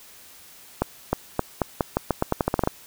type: accelerating click train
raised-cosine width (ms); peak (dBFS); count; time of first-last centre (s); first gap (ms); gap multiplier
1; -6; 15; 0.82-2.674; 310; 0.85
effects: white hiss -48 dBFS RMS until 2.86 s